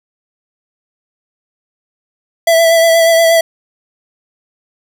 square tone with vibrato, 662 Hz, E5, 7 cents sharp, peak -7 dBFS, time 2.47-3.41 s, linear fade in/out 5 ms, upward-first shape sine, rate 8.4 Hz, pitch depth 22 cents each way, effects none

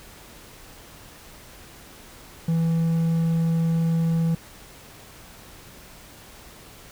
triangle tone, 164.81 Hz, E3, in tune, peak -17 dBFS, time 2.48-4.35 s, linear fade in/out 5 ms, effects pink hiss -46 dBFS RMS until 6.91 s

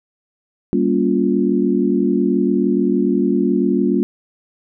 sine chord, G half-diminished seventh, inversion none, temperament just, 196 / 235.2 / 282.2 / 352.8 Hz, G3 / Bb3 / Db4 / F4, 0 / +16 / +31 / +18 cents, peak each -19 dBFS, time 0.73-4.03 s, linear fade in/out 0 ms, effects none

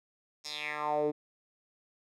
10% pulse tone with band-pass filter sweep, 150 Hz, D3, 37 cents sharp, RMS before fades -33 dBFS, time 0.44-1.12 s, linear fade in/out 20 ms, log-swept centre 5800 to 340 Hz, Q 3.9, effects none

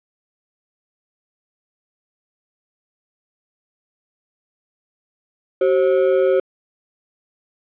triangle ring-modulated tone, 457 Hz, A#4, 34 cents flat, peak -8 dBFS, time 5.61-6.4 s, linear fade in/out 5 ms, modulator 77.4 Hz, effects resampled to 8000 Hz + 8-bit

